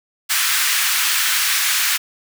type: high-pass noise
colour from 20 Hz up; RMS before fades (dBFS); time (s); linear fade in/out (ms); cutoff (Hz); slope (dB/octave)
pink; -18; 0.29-1.98; 20; 1400; 24
effects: none